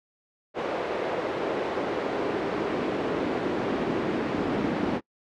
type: noise with high-pass filter sweep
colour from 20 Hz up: brown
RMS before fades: -28 dBFS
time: 0.54-5.01 s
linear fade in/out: 50 ms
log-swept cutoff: 490 to 250 Hz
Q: 1.7
effects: noise-tail reverb RT60 0.1 s tail -25 dB re dry + low-pass 3000 Hz 12 dB/octave